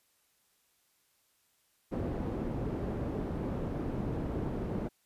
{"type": "low-pass noise", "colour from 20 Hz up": "white", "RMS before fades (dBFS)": -35, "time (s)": [1.91, 4.89], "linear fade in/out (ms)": 20, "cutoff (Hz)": 330, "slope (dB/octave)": 12, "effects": ["white hiss -72 dBFS RMS until 5.05 s", "resampled to 32000 Hz"]}